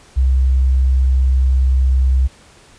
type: tone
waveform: sine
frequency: 65.1 Hz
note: C2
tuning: 8 cents flat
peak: -10 dBFS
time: 0.16-2.28 s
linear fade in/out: 20 ms
effects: pink hiss -46 dBFS RMS until 2.78 s + resampled to 22050 Hz